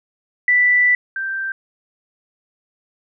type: tone pair in turn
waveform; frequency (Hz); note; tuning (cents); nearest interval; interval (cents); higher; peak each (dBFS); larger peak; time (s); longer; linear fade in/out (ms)
sine; 1975.5 / 1568; B6 / G6; 0 / 0; major third; 400; first; -11 / -21; first; 0.48-0.95 / 1.16-1.52; first; 2
effects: none